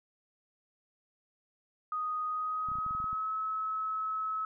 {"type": "tone with pitch glide", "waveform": "sine", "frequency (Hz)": [1244.5, 1291.4], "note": ["D#6", "E6"], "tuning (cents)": [0, -36], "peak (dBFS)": -31, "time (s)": [1.92, 4.45], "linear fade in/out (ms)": 2, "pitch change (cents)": 64, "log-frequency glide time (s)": [2.26, 3.33]}
{"type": "clicks", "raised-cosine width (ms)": 5, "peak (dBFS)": -35, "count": 10, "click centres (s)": [2.687, 2.717, 2.755, 2.786, 2.864, 2.909, 2.95, 3.002, 3.042, 3.13]}
{"effects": []}